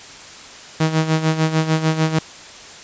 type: tone with tremolo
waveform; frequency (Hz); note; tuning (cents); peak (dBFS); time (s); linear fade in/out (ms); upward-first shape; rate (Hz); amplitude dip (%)
sawtooth; 158.6; D#3; +33; -9; 0.8-2.19; 5; sine; 6.7; 70
effects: white hiss -38 dBFS RMS until 2.83 s + resampled to 16000 Hz